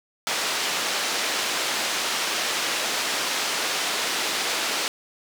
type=band-pass noise; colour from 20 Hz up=white; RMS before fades=-26 dBFS; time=0.27-4.88 s; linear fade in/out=0 ms; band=300 to 5100 Hz; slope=12 dB/octave; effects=none